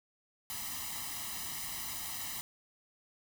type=noise with comb filter; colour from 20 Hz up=white; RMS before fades=-40 dBFS; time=0.5-2.41 s; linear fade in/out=0 ms; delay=1 ms; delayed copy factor=+0.9; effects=none